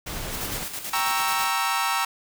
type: noise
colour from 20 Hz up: pink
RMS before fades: -32 dBFS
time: 0.06-0.64 s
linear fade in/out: 10 ms
type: noise with tremolo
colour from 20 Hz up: white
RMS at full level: -32 dBFS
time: 0.3-1.52 s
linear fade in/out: 50 ms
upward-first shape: square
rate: 9.2 Hz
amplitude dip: 50%
type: chord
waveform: sawtooth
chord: G diminished seventh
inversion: none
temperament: equal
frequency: 784 / 932.3 / 1108.7 / 1318.5 Hz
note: G5 / Bb5 / Db6 / Fb6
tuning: 0 / 0 / 0 / 0 cents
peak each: -26 / -23 / -26 / -23 dBFS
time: 0.93-2.05 s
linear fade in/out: 5 ms
effects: none